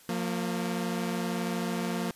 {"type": "tone pair together", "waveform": "sawtooth", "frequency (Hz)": [177.12, 230], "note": ["F3", "A#3"], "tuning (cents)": [25, -23], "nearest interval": "perfect fourth", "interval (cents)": 452, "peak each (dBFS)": -28, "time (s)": [0.09, 2.11], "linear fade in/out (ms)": 2, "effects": ["white hiss -56 dBFS RMS until 2.15 s", "resampled to 32000 Hz"]}